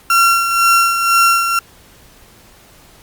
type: tone with tremolo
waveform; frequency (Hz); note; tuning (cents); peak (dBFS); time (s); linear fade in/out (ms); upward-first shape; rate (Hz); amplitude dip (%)
35% pulse; 1367; F6; -37; -6; 0.1-1.59; 2; sine; 2; 55
effects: pink hiss -45 dBFS RMS until 3.02 s + Opus 48 kbps